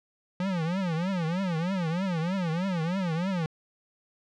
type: tone with vibrato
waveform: square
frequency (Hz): 176.2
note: F3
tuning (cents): +16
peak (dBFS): -27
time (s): 0.4-3.46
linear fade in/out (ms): 2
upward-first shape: triangle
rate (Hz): 3.2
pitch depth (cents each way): 220
effects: low-pass 4000 Hz 12 dB/octave